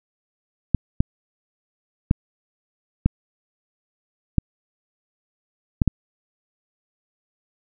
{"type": "clicks", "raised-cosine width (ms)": 5, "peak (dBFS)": -3, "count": 7, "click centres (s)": [0.747, 1.005, 2.111, 3.06, 4.383, 5.818, 5.877], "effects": []}